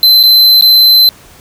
square tone with dropouts, 4069 Hz, C8, 49 cents flat, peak -3 dBFS, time 0.03-1.09 s, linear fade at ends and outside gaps 1 ms, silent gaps 0.23-0.236 / 0.611-0.623 s, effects pink hiss -39 dBFS RMS until 1.4 s

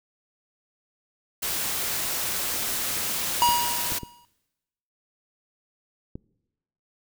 white noise, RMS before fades -28 dBFS, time 1.42-3.99 s, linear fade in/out 10 ms
square tone with exponential decay, 958 Hz, A#5, 47 cents sharp, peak -16 dBFS, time 3.42-4.25 s, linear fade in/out 0 ms, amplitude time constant 180 ms
clicks, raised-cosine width 3 ms, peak -22 dBFS, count 4, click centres 3.489 / 3.921 / 4.033 / 6.155 s
effects noise-tail reverb RT60 1.0 s tail -23 dB re dry

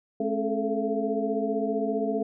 sine tone cluster, 213.7 / 270.1 / 428.9 / 444.2 / 675 Hz, G#3 / C#4 / A4 / A4 / E5, +50 / -45 / -44 / +16 / +41 cents, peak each -31 dBFS, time 0.2-2.23 s, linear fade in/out 5 ms, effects none

